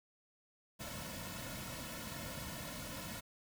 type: noise with comb filter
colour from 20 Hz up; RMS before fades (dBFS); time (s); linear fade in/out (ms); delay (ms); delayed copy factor
pink; -45; 0.79-3.21; 20; 2.5; -0.85
effects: none